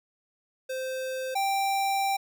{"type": "tone pair in turn", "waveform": "square", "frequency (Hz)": [520, 784.9], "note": ["C5", "G5"], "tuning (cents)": [-11, 2], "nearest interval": "perfect fifth", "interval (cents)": 713, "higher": "second", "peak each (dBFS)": [-31, -25], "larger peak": "second", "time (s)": [[0.69, 1.35], [1.35, 2.17]], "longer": "second", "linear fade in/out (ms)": 10, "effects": []}